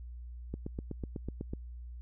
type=click train; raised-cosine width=3 ms; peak=-24 dBFS; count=9; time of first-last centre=0.54-1.535 s; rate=8.04 Hz; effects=added 60 Hz sine -42 dBFS peak until 2.01 s